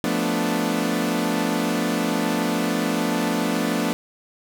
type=chord; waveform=sawtooth; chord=B half-diminished seventh; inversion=second; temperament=equal; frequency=174.61 / 220 / 246.9 / 293.7 Hz; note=F3 / A3 / B3 / D4; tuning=0 / 0 / 0 / 0 cents; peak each=-24 / -22 / -22 / -22 dBFS; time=0.04-3.93 s; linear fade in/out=0 ms; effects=none